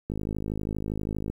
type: click train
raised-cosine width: 3 ms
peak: -18 dBFS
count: 64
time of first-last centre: 0.1-1.3 s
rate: 52.5 Hz
effects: 9-bit